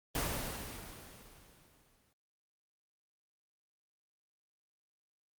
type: noise with exponential decay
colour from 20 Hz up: pink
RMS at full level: -33 dBFS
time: 0.15-2.13 s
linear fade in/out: 2 ms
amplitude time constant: 430 ms
effects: Opus 24 kbps